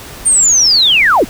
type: linear sweep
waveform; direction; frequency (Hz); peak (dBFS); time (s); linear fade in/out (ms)
sine; down; 8970 to 160; -6; 0.25-1.25; 20
effects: pink hiss -31 dBFS RMS until 1.29 s